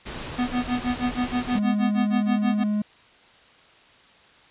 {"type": "noise", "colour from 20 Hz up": "pink", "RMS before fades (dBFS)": -34, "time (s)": [0.05, 1.6], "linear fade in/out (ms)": 20}
{"type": "tone with tremolo", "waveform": "square", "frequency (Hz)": 246.9, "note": "B3", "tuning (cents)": 0, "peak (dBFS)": -21, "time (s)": [0.38, 2.64], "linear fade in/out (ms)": 10, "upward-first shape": "sine", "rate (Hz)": 6.3, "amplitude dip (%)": 100}
{"type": "tone with pitch glide", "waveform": "triangle", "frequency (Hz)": [207.7, 209.4], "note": ["G#3", "G#3"], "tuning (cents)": [0, 15], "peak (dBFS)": -19, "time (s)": [1.55, 2.82], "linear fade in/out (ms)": 5, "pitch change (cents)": 15, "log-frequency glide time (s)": [1.86, 2.67]}
{"effects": ["white hiss -53 dBFS RMS until 4.5 s", "resampled to 8000 Hz"]}